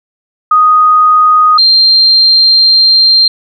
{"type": "tone pair in turn", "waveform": "sine", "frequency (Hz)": [1244.5, 4173], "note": ["D#6", "C8"], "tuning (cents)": [0, -5], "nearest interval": "octave + major sixth", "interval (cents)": 2095, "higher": "second", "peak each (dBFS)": -3, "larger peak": "neither", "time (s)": [[0.51, 1.58], [1.58, 3.28]], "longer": "second", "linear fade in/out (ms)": 5, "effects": []}